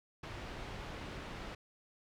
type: low-pass noise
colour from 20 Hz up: pink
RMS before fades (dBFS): -45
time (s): 0.23-1.55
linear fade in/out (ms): 5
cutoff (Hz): 3300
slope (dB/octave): 12
effects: none